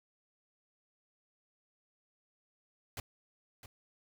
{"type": "noise with echo", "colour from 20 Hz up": "pink", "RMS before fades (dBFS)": -41, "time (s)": [2.97, 3], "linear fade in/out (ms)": 2, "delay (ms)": 660, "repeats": 1, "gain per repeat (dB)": -11, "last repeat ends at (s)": 3.66, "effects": []}